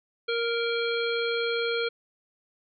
harmonic tone, 466.2 Hz, A#4, in tune, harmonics 1 / 3 / 5 / 7 / 9, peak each -27 / -32 / -34 / -35 / -37 dBFS, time 0.28-1.89 s, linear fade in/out 10 ms, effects none

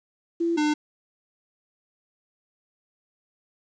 sine / square tone pair in turn, 337.2 / 300.4 Hz, E4 / D4, +39 / +39 cents, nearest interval major second, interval 200 cents, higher first, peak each -21 dBFS, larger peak neither, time 0.4-0.57 / 0.57-0.74 s, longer neither, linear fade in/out 10 ms, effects resampled to 16000 Hz + 9-bit

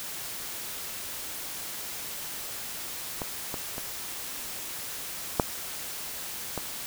clicks, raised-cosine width 1 ms, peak -17 / -19 / -22 / -6 / -17 dBFS, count 5, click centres 3.218 / 3.542 / 3.781 / 5.398 / 6.577 s, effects white hiss -37 dBFS RMS until 6.86 s

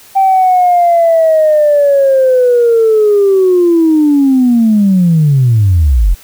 sine linear sweep, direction down, 781 to 38.89 Hz, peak -4 dBFS, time 0.15-6.15 s, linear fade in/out 20 ms, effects tanh soft clip ceiling -1 dBFS + white hiss -39 dBFS RMS until 6.23 s

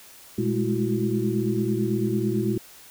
sine tone cluster, 119.2 / 203.8 / 212.8 / 332.3 / 368.8 Hz, A#2 / G#3 / G#3 / E4 / F#4, +39 / -32 / +42 / +14 / -6 cents, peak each -28 dBFS, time 0.38-2.58 s, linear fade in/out 5 ms, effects white hiss -48 dBFS RMS until 2.9 s

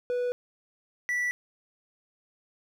triangle tone pair in turn, 491.6 / 1960.7 Hz, B4 / B6, -8 / -13 cents, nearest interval 2 octaves, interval 2395 cents, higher second, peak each -24 dBFS, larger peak neither, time 0.1-0.32 / 1.09-1.31 s, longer neither, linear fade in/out 0 ms, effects none

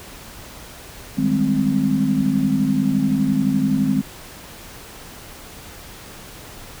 sine chord, Ab major seventh, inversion second, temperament equal, 155.56 / 196 / 207.7 / 261.6 Hz, Eb3 / G3 / Ab3 / C4, 0 / 0 / 0 / 0 cents, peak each -24 / -23 / -21 / -19 dBFS, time 1.17-4.02 s, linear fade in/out 20 ms, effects pink hiss -39 dBFS RMS until 6.8 s

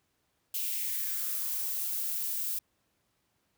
violet noise with high-pass filter sweep, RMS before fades -33 dBFS, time 0.54-2.59 s, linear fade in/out 5 ms, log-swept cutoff 2900 to 290 Hz, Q 3, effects pink hiss -75 dBFS RMS until 3.57 s + high-pass 60 Hz 12 dB/octave

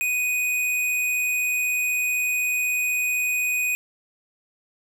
square tone, 2489 Hz, D#7, in tune, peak -22 dBFS, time 0.01-3.75 s, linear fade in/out 0 ms, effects none

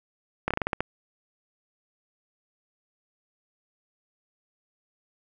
slowing click train, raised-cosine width 0.5 ms, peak -10 dBFS, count 8, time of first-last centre 0.48-0.806 s, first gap 26 ms, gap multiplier 1.19, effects none

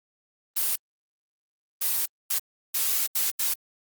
blue noise bursts at uneven times, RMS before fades -25 dBFS, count 6, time 0.56-0.76 / 1.81-2.06 / 2.3-2.39 / 2.74-3.07 / 3.15-3.31 / 3.39-3.54 s, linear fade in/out 10 ms, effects Opus 24 kbps

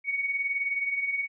sine beating tone pair, 2217 / 2236 Hz, C#7 / C#7, 0 / +14 cents, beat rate 19 Hz, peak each -34 / -27 dBFS, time 0.04-1.28 s, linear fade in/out 50 ms, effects none

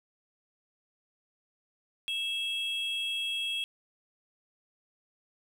triangle tone pair together, 2646 / 3286 Hz, E7 / G#7, +6 / -19 cents, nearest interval major third, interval 375 cents, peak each -34 / -30 dBFS, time 2.08-3.64 s, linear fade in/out 0 ms, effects none

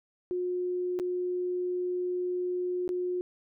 sine tone with dropouts, 360 Hz, F#4, 47 cents flat, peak -28 dBFS, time 0.31-3.21 s, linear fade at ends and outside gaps 0 ms, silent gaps 0.99-0.998 / 2.878-2.891 s, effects none

